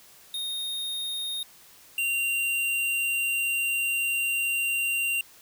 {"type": "tone pair in turn", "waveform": "square", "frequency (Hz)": [3705, 2769], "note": ["A#7", "F7"], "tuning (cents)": [-11, -15], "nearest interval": "perfect fourth", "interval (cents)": 504, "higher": "first", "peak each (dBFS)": [-30, -25], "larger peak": "second", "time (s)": [[0.34, 1.43], [1.98, 5.21]], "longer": "second", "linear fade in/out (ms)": 2, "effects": ["white hiss -53 dBFS RMS until 5.41 s"]}